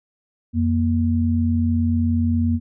sine tone pair together, 88.3 / 235.7 Hz, F2 / A#3, +20 / +19 cents, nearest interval octave + perfect fourth, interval 1699 cents, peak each -19 dBFS, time 0.53-2.6 s, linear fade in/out 50 ms, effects none

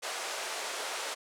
pink band-pass noise, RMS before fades -37 dBFS, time 0.02-1.15 s, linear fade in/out 20 ms, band 480 to 9500 Hz, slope 24 dB/octave, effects none

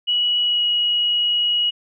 sine tone with pitch glide, 2927 to 2905 Hz, F#7 to F#7, -19 to -32 cents, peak -16 dBFS, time 0.07-1.71 s, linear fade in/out 20 ms, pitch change -13 cents, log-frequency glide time 0.41-0.63 s, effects none

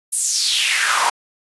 pink noise with high-pass filter sweep, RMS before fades -18 dBFS, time 0.12-1.1 s, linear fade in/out 10 ms, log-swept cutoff 10000 to 830 Hz, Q 3.7, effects resampled to 24000 Hz

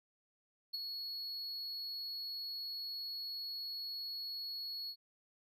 triangle tone with ADSR envelope, 4357 Hz, C#8, 31 cents flat, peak -34 dBFS, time 0.73-4.96 s, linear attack 15 ms, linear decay 19 ms, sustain -5 dB, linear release 67 ms, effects none

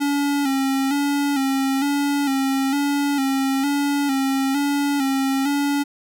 square tone with vibrato, 277.2 Hz, C#4, in tune, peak -19 dBFS, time 0-5.84 s, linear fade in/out 20 ms, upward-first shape square, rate 1.1 Hz, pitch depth 48 cents each way, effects none

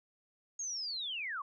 sine linear sweep, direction down, 6645 to 1054 Hz, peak -36 dBFS, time 0.59-1.42 s, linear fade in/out 5 ms, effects none

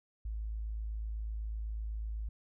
sine tone, 54 Hz, A1, 32 cents flat, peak -35 dBFS, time 0.25-2.29 s, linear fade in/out 5 ms, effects none

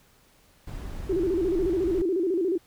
brown noise, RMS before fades -35 dBFS, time 0.67-2.02 s, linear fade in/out 5 ms
sine tone with vibrato, 358.1 Hz, F4, 43 cents sharp, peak -22 dBFS, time 1.09-2.58 s, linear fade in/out 10 ms, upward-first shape square, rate 14 Hz, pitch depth 120 cents each way
effects pink hiss -60 dBFS RMS until 2.66 s

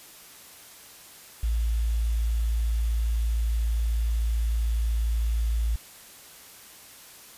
sine tone with quantisation, 56.5 Hz, A1, 47 cents sharp, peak -22 dBFS, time 1.43-5.76 s, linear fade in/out 5 ms, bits 8, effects white hiss -48 dBFS RMS until 7.37 s + resampled to 32000 Hz

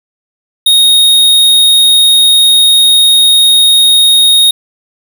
square tone, 3729 Hz, A#7, in tune, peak -4 dBFS, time 0.66-4.51 s, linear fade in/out 5 ms, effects none

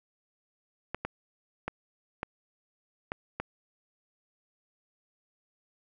clicks, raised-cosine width 0.5 ms, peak -17 dBFS, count 6, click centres 0.946 / 1.05 / 1.68 / 2.231 / 3.119 / 3.4 s, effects none

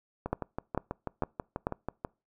two click trains, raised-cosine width 1 ms, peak -14 / -19 dBFS, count 4 / 12, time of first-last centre 0.33-1.669 / 0.26-2.049 s, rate 2.24 / 6.15 Hz, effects noise-tail reverb RT60 0.3 s tail -25 dB re dry

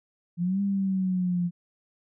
sine exponential two-way sweep, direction up then down, 168.6 to 200.7 to 173.1 Hz, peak -23 dBFS, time 0.37-1.51 s, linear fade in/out 50 ms, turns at 0.61 s, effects none

